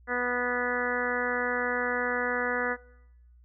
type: harmonic tone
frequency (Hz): 245.8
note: B3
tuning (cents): -8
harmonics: 1 / 2 / 3 / 4 / 5 / 6 / 7 / 8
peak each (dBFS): -37 / -32 / -37 / -38 / -36 / -33 / -32 / -35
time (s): 0.07-2.77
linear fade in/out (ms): 50
effects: noise-tail reverb RT60 0.9 s tail -22 dB re dry + added 60 Hz sine -53 dBFS peak until 3.44 s